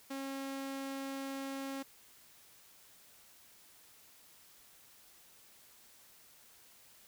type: tone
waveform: sawtooth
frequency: 271.8 Hz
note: C#4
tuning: 34 cents flat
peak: -35 dBFS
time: 0.1-1.83 s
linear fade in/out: 10 ms
effects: white hiss -61 dBFS RMS until 7.07 s